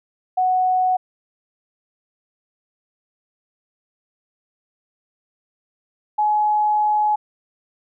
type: tone pair in turn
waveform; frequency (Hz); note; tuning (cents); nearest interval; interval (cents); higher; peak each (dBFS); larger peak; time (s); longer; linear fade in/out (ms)
sine; 740 / 844.8; F#5 / G#5; 0 / +29; major second; 229; second; -15; neither; 0.37-0.97 / 6.18-7.16; second; 10
effects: none